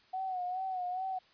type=tone with vibrato; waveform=sine; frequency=740 Hz; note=F#5; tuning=in tune; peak=-33 dBFS; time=0.13-1.19 s; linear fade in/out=10 ms; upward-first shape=sine; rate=2.4 Hz; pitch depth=57 cents each way; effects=white hiss -64 dBFS RMS until 1.33 s + resampled to 11025 Hz